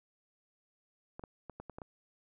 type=clicks; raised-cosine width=1 ms; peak=-30 dBFS; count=7; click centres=1.195 / 1.238 / 1.497 / 1.6 / 1.697 / 1.785 / 1.818 s; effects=none